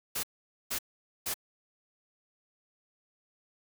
white noise bursts, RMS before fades -33 dBFS, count 3, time 0.15-1.342 s, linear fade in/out 10 ms, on 84 ms, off 470 ms, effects none

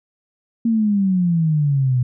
sine exponential sweep, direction down, 233.1 to 122.2 Hz, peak -14 dBFS, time 0.65-2.03 s, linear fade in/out 5 ms, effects none

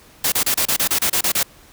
white noise bursts, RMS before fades -18 dBFS, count 11, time 0.24-1.431 s, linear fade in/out 5 ms, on 81 ms, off 30 ms, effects pink hiss -48 dBFS RMS until 1.72 s

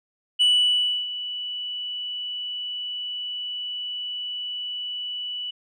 sine tone with ADSR envelope, 2960 Hz, F#7, in tune, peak -12 dBFS, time 0.39-5.51 s, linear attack 25 ms, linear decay 650 ms, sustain -16 dB, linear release 10 ms, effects tanh soft clip ceiling -14 dBFS

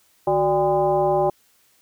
sine tone with frequency modulation, 587.3 Hz, D5, in tune, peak -16 dBFS, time 0.27-1.3 s, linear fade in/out 5 ms, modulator 217 Hz, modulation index 1.4, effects white hiss -60 dBFS RMS until 1.81 s

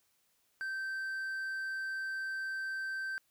triangle tone with hard clipping, 1556 Hz, G6, 13 cents flat, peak -36 dBFS, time 0.61-3.18 s, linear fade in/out 0 ms, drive 6 dB, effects white hiss -74 dBFS RMS until 3.3 s

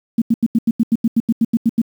sine tone bursts, 228.6 Hz, A#3, 34 cents flat, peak -10 dBFS, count 14, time 0.18-1.817 s, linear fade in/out 5 ms, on 38 ms, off 85 ms, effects 7-bit

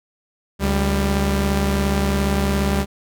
sawtooth tone pair together, 71.66 / 197.7 Hz, D2 / G3, -42 / +15 cents, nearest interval octave + tritone, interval 1757 cents, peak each -16 dBFS, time 0.59-2.86 s, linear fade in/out 50 ms, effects none

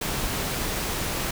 pink noise, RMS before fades -28 dBFS, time 0.01-1.31 s, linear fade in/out 5 ms, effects none

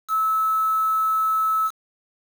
sine tone with quantisation, 1300 Hz, E6, 24 cents flat, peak -18 dBFS, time 0.08-1.71 s, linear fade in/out 50 ms, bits 6, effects none

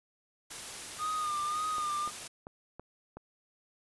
white noise, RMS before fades -42 dBFS, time 0.5-2.28 s, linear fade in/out 10 ms
triangle tone with vibrato, 1220 Hz, D#6, 34 cents flat, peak -29 dBFS, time 0.98-2.11 s, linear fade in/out 50 ms, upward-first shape sine, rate 1.8 Hz, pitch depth 48 cents each way
clicks, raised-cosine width 1 ms, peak -30 dBFS, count 5, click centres 1.783 / 2.076 / 2.469 / 2.796 / 3.17 s
effects resampled to 24000 Hz

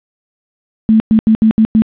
sine tone bursts at uneven times, 220 Hz, A3, in tune, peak -5 dBFS, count 6, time 0.89-1 / 1.11-1.19 / 1.27-1.35 / 1.42-1.51 / 1.58-1.65 / 1.75-1.82 s, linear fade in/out 0 ms, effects resampled to 8000 Hz + 7-bit

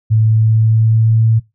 sine tone with pitch glide, 110 to 112.25 Hz, A2 to A2, 0 to +35 cents, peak -8 dBFS, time 0.1-1.4 s, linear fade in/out 20 ms, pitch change +35 cents, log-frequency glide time 0.22-1.22 s, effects noise-tail reverb RT60 0.2 s tail -20 dB re dry

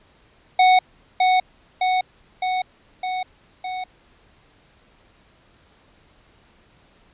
square tone with echo, 740 Hz, F#5, in tune, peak -12 dBFS, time 0.59-0.79 s, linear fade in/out 5 ms, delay 610 ms, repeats 5, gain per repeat -3 dB, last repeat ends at 3.84 s, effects pink hiss -56 dBFS RMS until 7.13 s + resampled to 8000 Hz

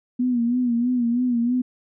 sine tone with vibrato, 242.4 Hz, B3, 32 cents flat, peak -18 dBFS, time 0.19-1.62 s, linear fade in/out 10 ms, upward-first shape sine, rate 3.1 Hz, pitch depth 70 cents each way, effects none

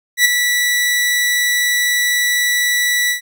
sawtooth tone with ADSR envelope, 1956 Hz, B6, 17 cents flat, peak -3 dBFS, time 0.17-3.21 s, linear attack 80 ms, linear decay 12 ms, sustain -7 dB, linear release 110 ms, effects none

